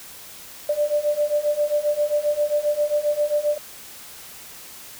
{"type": "beating tone pair", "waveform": "sine", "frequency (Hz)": [587.3, 594.8], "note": ["D5", "D5"], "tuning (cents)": [0, 22], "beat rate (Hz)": 7.5, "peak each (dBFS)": [-23, -21], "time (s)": [0.69, 3.58], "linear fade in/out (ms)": 5, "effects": ["white hiss -41 dBFS RMS until 4.99 s"]}